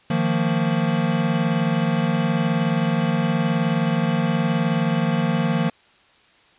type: chord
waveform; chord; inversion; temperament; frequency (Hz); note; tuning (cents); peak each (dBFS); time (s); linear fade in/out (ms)
square; Eb suspended second; none; equal with one note detuned; 155.56 / 174.61 / 228.7; Eb3 / F3 / Bb3; 0 / 0 / -33; -24 / -23 / -24; 0.1-5.7; 5
effects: white hiss -55 dBFS RMS until 6.58 s + resampled to 8000 Hz